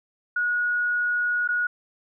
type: tone with dropouts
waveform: sine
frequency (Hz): 1453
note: F#6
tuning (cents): -32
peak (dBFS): -21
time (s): 0.36-1.67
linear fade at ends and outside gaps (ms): 5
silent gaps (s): 1.477-1.487
effects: none